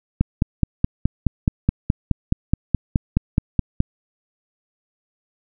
click train, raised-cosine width 5 ms, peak -3 dBFS, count 18, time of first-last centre 0.21-3.804 s, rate 4.73 Hz, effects none

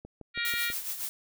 click train, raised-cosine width 2 ms, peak -30 dBFS, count 5, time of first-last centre 0.05-0.701 s, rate 6.14 Hz
harmonic tone, 470.8 Hz, A#4, 17 cents sharp, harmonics 3 / 4 / 5 / 6 / 7 / 8 / 9, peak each -36 / -33 / -34 / -43 / -40 / -38 / -41 dBFS, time 0.34-0.74 s, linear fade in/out 50 ms
blue noise with tremolo, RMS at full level -33 dBFS, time 0.45-1.09 s, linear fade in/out 0 ms, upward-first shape sine, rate 7.2 Hz, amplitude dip 60%
effects none

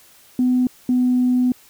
sine tone pair in turn, 251.3 / 250.1 Hz, B3 / B3, +30 / +22 cents, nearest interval unison, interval 8 cents, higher first, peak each -13 dBFS, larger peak neither, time 0.39-0.67 / 0.89-1.52 s, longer second, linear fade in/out 2 ms, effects tanh soft clip ceiling -9 dBFS + white hiss -50 dBFS RMS until 1.69 s

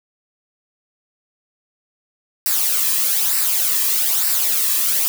blue noise with flanger, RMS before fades -18 dBFS, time 2.46-5.08 s, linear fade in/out 0 ms, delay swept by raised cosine 0.3 to 1.4 ms, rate 1.1 Hz, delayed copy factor -0.6, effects none

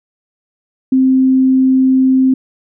sine tone, 261.6 Hz, C4, in tune, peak -7 dBFS, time 0.92-2.34 s, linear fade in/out 5 ms, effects none

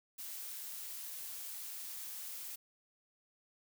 blue noise, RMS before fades -45 dBFS, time 0.18-2.56 s, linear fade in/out 10 ms, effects none

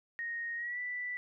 sine tone with pitch glide, 1864.7 to 1974.4 Hz, A#6 to B6, 0 to -1 cents, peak -35 dBFS, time 0.19-1.17 s, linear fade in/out 0 ms, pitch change +99 cents, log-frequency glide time 0.56-0.79 s, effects none

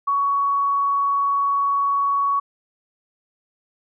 sine tone with vibrato, 1120 Hz, C#6, 18 cents sharp, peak -17 dBFS, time 0.07-2.4 s, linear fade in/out 10 ms, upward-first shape sine, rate 20 Hz, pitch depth 8 cents each way, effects none

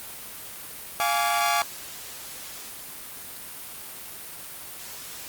sawtooth chord, D diminished, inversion first, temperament equal with one note detuned, 698.5 / 830.6 / 1150.5 Hz, F5 / Ab5 / D6, 0 / 0 / -36 cents, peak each -22 dBFS, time 1-1.62 s, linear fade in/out 0 ms, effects white hiss -39 dBFS RMS until 5.28 s + Opus 32 kbps

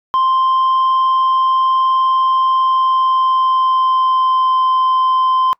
sine tone with pitch glide, 1046.5 to 1036.9 Hz, C6 to C6, 0 to -16 cents, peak -8 dBFS, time 0.14-5.53 s, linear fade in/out 0 ms, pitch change -16 cents, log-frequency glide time 2.45-4.6 s, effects noise-tail reverb RT60 0.1 s tail -26 dB re dry + tanh soft clip ceiling -10 dBFS

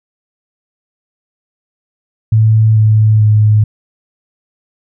sine tone with pitch steps, 110 / 108.36 / 106.75 Hz, A2 / A2 / G#2, 0 / -26 / +48 cents, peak -5 dBFS, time 2.32-3.64 s, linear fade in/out 5 ms, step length 440 ms, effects none

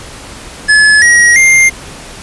square tone with pitch steps, 1712 / 1899.6 / 2108 Hz, A6 / A#6 / C7, -48 / +32 / +12 cents, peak -4 dBFS, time 0.68-1.7 s, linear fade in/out 20 ms, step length 340 ms, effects pink hiss -29 dBFS RMS until 2.22 s + resampled to 24000 Hz

